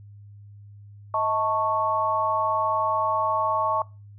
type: tone cluster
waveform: sine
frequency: 635 / 886 / 1105 Hz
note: D#5 / A5 / C#6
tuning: +35 / +12 / -6 cents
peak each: -28 / -26 / -24 dBFS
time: 1.14-3.82 s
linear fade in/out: 2 ms
effects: noise-tail reverb RT60 0.3 s tail -22 dB re dry + added 102 Hz sine -43 dBFS peak until 4.18 s